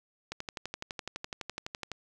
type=click train; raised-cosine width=0.2 ms; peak=-19 dBFS; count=20; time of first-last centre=0.32-1.917 s; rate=11.9 Hz; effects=none